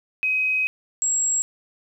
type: tone pair in turn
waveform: sine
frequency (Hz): 2527 / 7625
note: D#7 / A#8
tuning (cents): +26 / +38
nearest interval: octave + perfect fifth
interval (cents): 1912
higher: second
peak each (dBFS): -19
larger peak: neither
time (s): 0.23-0.67 / 1.02-1.42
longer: first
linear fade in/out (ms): 0
effects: 9-bit